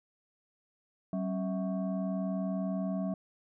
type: tone with frequency modulation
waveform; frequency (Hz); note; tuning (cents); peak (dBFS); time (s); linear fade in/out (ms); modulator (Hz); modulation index
sine; 190; F#3; +46; -30; 1.13-3.14; 2; 460; 0.85
effects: none